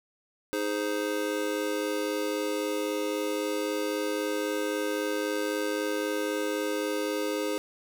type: chord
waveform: square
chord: Ab major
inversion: second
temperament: just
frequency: 311.5 / 415.3 / 519.1 Hz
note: Eb4 / Ab4 / C5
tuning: +2 / 0 / -14 cents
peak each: -33 dBFS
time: 0.53-7.58 s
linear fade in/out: 0 ms
effects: none